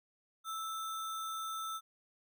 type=tone with sample-and-hold; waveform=sine; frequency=1318.5 Hz; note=E6; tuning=in tune; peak=-37 dBFS; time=0.44-1.81 s; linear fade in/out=50 ms; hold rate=4900 Hz; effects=none